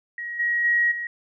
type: tone with level steps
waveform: sine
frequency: 1898 Hz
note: A#6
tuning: 31 cents sharp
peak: -29 / -20 / -17 / -27 dBFS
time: 0.18-1.07 s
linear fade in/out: 2 ms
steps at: 0.39 / 0.64 / 0.91 s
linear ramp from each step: 10 ms
effects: none